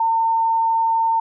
sine tone, 906 Hz, A#5, 50 cents flat, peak -15 dBFS, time 0-1.2 s, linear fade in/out 5 ms, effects none

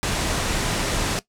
pink low-pass noise, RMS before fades -24 dBFS, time 0.03-1.19 s, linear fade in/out 0 ms, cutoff 9700 Hz, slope 24 dB/octave, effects noise-tail reverb RT60 0.1 s tail -17 dB re dry

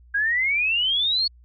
sine exponential sweep, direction up, 1606 to 4435 Hz, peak -19 dBFS, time 0.14-1.28 s, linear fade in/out 10 ms, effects added 60 Hz sine -48 dBFS peak until 1.44 s

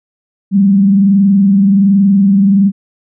sine tone with frequency modulation, 197.2 Hz, G3, 11 cents sharp, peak -5 dBFS, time 0.51-2.72 s, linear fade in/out 50 ms, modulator 21.3 Hz, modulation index 0.42, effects none

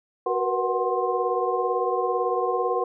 sine tone cluster, 372.1 / 472.2 / 490.1 / 743 / 1056 Hz, F#4 / A#4 / B4 / F#5 / C6, +10 / +22 / -13 / +7 / +16 cents, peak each -28 dBFS, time 0.26-2.84 s, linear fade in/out 5 ms, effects none

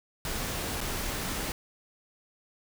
pink noise with dropouts, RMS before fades -33 dBFS, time 0.25-1.52 s, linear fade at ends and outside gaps 1 ms, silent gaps 0.806-0.812 s, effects none

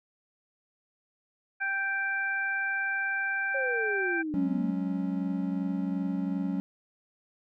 harmonic tone, 784 Hz, G5, in tune, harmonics 1 / 2 / 3, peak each -38 / -28 / -36 dBFS, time 1.6-4.23 s, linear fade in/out 20 ms
sine exponential sweep, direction down, 556 to 220 Hz, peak -30 dBFS, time 3.54-4.71 s, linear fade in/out 10 ms
triangle chord, F# suspended second, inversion none, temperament equal, 185 / 207.7 / 277.2 Hz, F#3 / G#3 / C#4, 0 / 0 / 0 cents, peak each -29 / -33 / -30 dBFS, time 4.34-6.6 s, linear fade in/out 0 ms
effects none

